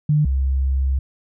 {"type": "tone pair in turn", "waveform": "sine", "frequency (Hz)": [150, 66.82], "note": ["D3", "C2"], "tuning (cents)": [37, 37], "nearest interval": "octave + major second", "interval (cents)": 1400, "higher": "first", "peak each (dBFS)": [-13, -16], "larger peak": "first", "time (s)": [[0.09, 0.25], [0.25, 0.99]], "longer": "second", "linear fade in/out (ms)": 5, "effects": []}